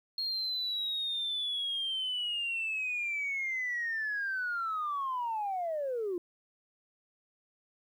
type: linear sweep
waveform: sine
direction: down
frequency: 4270 to 337.6 Hz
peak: -30 dBFS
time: 0.18-6.18 s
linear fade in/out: 2 ms
effects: tanh soft clip ceiling -27 dBFS + 11-bit